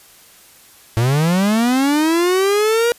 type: linear sweep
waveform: 45% pulse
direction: up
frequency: 110 to 480.6 Hz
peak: -13 dBFS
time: 0.97-2.92 s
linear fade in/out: 0 ms
effects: white hiss -46 dBFS RMS until 2.98 s + resampled to 32000 Hz